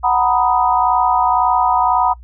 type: chord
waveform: sine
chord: B major seventh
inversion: second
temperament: equal with one note detuned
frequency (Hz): 740 / 925.9 / 987.8 / 1244.5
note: F#5 / A#5 / B5 / D#6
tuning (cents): 0 / -12 / 0 / 0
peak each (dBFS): -16 / -19 / -16 / -20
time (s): 0.03-2.14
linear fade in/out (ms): 20
effects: noise-tail reverb RT60 0.1 s tail -23 dB re dry + added 60 Hz sine -35 dBFS peak until 2.23 s